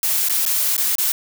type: noise with dropouts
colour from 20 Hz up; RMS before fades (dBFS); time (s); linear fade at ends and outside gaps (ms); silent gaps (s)
blue; -19; 0.03-1.12; 1; 0.286-0.296 / 0.453-0.462 / 0.766-0.779 / 0.954-0.983
effects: none